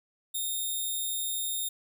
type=tone; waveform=5% pulse; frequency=3672 Hz; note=A#7; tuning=27 cents flat; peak=-22 dBFS; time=0.34-1.69 s; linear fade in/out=10 ms; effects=none